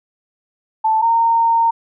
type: tone pair in turn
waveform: sine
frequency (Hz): 880 / 919.4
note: A5 / A#5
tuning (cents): 0 / -24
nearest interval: minor second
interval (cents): 76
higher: second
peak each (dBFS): -12 / -11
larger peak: second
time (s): 0.84-1.02 / 1.02-1.71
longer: second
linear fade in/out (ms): 10
effects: none